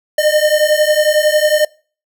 square beating tone pair, 602 / 613 Hz, D5 / D#5, +43 / -26 cents, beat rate 11 Hz, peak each -14 dBFS, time 0.18-1.65 s, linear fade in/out 5 ms, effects noise-tail reverb RT60 0.4 s tail -24 dB re dry

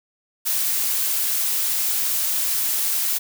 blue noise, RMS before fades -22 dBFS, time 0.45-3.19 s, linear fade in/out 20 ms, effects none

